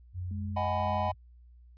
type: tone with pitch glide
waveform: sine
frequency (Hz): 90.3 to 91.3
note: F#2 to F#2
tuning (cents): -42 to -23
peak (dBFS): -33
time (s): 0.13-1.15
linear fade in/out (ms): 50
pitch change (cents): +19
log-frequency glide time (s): 0.4-0.64
type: tone with tremolo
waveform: sine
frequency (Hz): 207.2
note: G#3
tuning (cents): -4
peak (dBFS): -37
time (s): 0.31-1.09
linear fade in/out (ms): 2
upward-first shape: triangle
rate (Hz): 2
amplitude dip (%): 55
type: chord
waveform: triangle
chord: G# minor seventh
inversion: second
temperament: just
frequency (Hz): 623 / 747.5 / 830.6 / 996.7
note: D#5 / F#5 / G#5 / B5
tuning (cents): +2 / +17 / 0 / +16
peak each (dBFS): -32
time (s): 0.56-1.12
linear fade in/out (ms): 10
effects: added 60 Hz sine -52 dBFS peak until 1.77 s + resampled to 11025 Hz